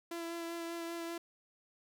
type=tone with vibrato; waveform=sawtooth; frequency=336.5 Hz; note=E4; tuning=36 cents sharp; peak=-35 dBFS; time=0.11-1.18 s; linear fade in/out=5 ms; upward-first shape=sine; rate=5.1 Hz; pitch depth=15 cents each way; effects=none